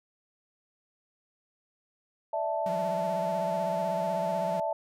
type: chord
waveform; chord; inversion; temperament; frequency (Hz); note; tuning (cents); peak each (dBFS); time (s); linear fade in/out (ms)
sine; D suspended second; none; equal with one note detuned; 587.3 / 656.6 / 880; D5 / E5 / A5; 0 / -7 / 0; -34 / -30 / -32; 2.33-4.73; 5
type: tone with vibrato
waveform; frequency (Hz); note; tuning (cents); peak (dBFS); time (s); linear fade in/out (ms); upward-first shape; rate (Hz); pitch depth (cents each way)
45% pulse; 180; F#3; -47; -36; 2.66-4.6; 2; sine; 16; 110
effects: none